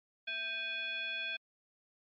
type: tone with frequency modulation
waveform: sine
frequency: 2479 Hz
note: D#7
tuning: 7 cents flat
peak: -35 dBFS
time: 0.27-1.37 s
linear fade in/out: 10 ms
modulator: 908 Hz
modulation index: 1.1
effects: MP3 48 kbps